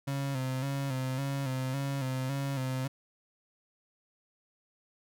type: tone with vibrato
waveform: 35% pulse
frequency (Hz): 134.2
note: C3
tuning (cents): +44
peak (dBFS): -29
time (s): 0.07-2.88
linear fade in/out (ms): 10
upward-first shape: square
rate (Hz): 1.8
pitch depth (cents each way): 53
effects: none